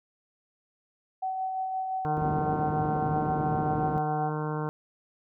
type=tone with tremolo; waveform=sine; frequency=756 Hz; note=F#5; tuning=37 cents sharp; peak=-27 dBFS; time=1.22-4.3 s; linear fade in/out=10 ms; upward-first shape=sine; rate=5.8 Hz; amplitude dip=30%
type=harmonic tone; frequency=152.7 Hz; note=D#3; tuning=32 cents flat; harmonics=1 / 2 / 3 / 4 / 5 / 6 / 7 / 8 / 9 / 10; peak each=-31 / -37 / -35 / -44 / -40 / -40 / -40 / -49 / -43 / -48 dBFS; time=2.05-4.69 s; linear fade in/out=0 ms
type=band-pass noise; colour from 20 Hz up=pink; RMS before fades=-34 dBFS; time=2.17-3.98 s; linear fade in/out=0 ms; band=110 to 380 Hz; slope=12 dB/octave
effects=none